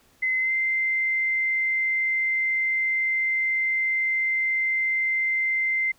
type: tone with pitch glide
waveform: sine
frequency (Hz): 2050 to 2081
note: C7 to C7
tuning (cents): -36 to -10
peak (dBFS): -21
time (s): 0.22-5.92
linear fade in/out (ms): 10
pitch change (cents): +26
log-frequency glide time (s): 0.4-0.52
effects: pink hiss -60 dBFS RMS until 5.98 s